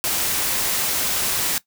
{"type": "noise", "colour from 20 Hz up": "white", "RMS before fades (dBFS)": -22, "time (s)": [0.04, 1.58], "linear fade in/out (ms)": 0, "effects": ["noise-tail reverb RT60 0.1 s tail -18 dB re dry"]}